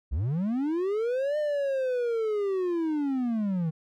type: linear two-way sweep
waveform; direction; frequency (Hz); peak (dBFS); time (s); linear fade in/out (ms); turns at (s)
triangle; up then down; 55.7 to 608 to 154.4; -23; 0.11-3.71; 20; 1.38
effects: none